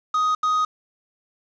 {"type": "tone bursts at uneven times", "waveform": "triangle", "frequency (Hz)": 1250, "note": "D#6", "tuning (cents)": 8, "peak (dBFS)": -16, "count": 2, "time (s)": [[0.14, 0.35], [0.43, 0.65]], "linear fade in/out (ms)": 5, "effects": ["resampled to 16000 Hz", "7-bit"]}